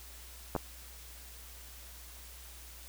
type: clicks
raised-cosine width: 1 ms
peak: -18 dBFS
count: 2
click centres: 0.552 / 0.563 s
effects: added 60 Hz sine -51 dBFS peak until 2.88 s + white hiss -52 dBFS RMS until 2.88 s